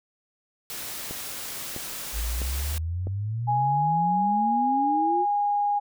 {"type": "noise", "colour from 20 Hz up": "white", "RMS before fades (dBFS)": -35, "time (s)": [0.7, 2.78], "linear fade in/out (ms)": 0}
{"type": "click train", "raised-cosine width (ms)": 2, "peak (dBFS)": -22, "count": 4, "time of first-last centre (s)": [1.11, 3.071], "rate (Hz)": 1.53}
{"type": "exponential sweep", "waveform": "sine", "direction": "up", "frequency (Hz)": [52.1, 368.3], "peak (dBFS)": -26, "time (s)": [2.12, 5.26], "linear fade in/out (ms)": 50}
{"type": "tone with pitch glide", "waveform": "sine", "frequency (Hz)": [830, 820], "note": ["G#5", "G#5"], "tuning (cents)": [-1, -22], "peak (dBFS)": -21, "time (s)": [3.47, 5.8], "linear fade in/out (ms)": 20, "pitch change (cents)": -21, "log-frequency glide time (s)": [3.99, 4.98]}
{"effects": []}